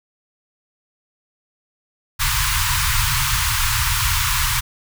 pink band-stop noise, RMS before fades -19 dBFS, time 2.19-4.61 s, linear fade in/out 20 ms, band 140 to 910 Hz, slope 96 dB/octave, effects none

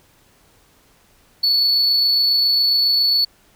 sine tone with amplitude modulation, 4435 Hz, C#8, in tune, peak -10 dBFS, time 1.43-3.25 s, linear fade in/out 10 ms, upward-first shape sine, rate 27.3 Hz, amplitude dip 25%, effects tanh soft clip ceiling -12 dBFS + pink hiss -55 dBFS RMS until 3.55 s

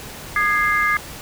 sine chord, Ab major, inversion second, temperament equal with one note detuned, 1220.3 / 1661.2 / 2093 Hz, Eb6 / Ab6 / C7, -34 / 0 / 0 cents, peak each -20 dBFS, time 0.36-0.97 s, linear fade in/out 2 ms, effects pink hiss -35 dBFS RMS until 1.21 s

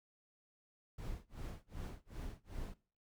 brown noise with tremolo, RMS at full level -43 dBFS, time 0.98-2.74 s, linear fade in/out 5 ms, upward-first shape sine, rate 2.6 Hz, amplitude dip 100%, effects noise-tail reverb RT60 0.4 s tail -20 dB re dry

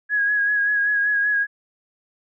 sine tone with vibrato, 1661.2 Hz, G#6, in tune, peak -17 dBFS, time 0.09-1.47 s, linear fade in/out 50 ms, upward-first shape sine, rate 5.2 Hz, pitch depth 31 cents each way, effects none

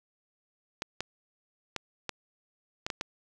clicks, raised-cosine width 0.2 ms, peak -15 dBFS, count 7, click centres 0.821 / 1.006 / 1.763 / 2.093 / 2.865 / 2.902 / 3.011 s, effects none

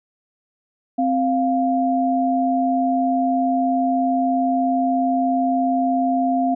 sine tone pair together, 261.6 / 698.5 Hz, C4 / F5, 0 / 0 cents, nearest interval octave + perfect fourth, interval 1700 cents, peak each -19 dBFS, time 0.98-6.55 s, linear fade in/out 10 ms, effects none

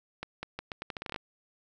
accelerating click train, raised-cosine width 0.3 ms, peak -20 dBFS, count 13, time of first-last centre 0.23-1.161 s, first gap 200 ms, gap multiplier 0.8, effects none

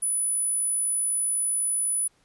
sine tone, 9956 Hz, D#9, in tune, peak -22 dBFS, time 0.02-2.08 s, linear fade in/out 10 ms, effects pink hiss -65 dBFS RMS until 2.24 s + resampled to 24000 Hz

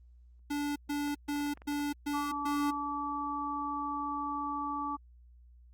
square tone bursts, 290 Hz, D4, 22 cents flat, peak -32 dBFS, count 6, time 0.5-2.71 s, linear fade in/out 10 ms, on 260 ms, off 130 ms
clicks, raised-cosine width 0.5 ms, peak -36 dBFS, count 9, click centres 1.077 / 1.286 / 1.361 / 1.406 / 1.466 / 1.574 / 1.619 / 1.723 / 1.796 s
harmonic tone, 288.6 Hz, D4, 30 cents flat, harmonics 1 / 3 / 4, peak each -39 / -38 / -35 dBFS, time 2.13-4.97 s, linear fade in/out 20 ms
effects added 60 Hz sine -54 dBFS peak until 5.73 s + Opus 32 kbps

